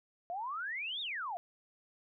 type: exponential two-way sweep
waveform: sine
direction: up then down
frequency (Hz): 670 to 3792 to 670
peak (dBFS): -36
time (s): 0.3-1.37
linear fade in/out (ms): 0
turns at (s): 1.01
effects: none